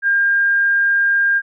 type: tone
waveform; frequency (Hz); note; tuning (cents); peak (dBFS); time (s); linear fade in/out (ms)
sine; 1606; G6; +41; -12; 0.02-1.42; 50
effects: none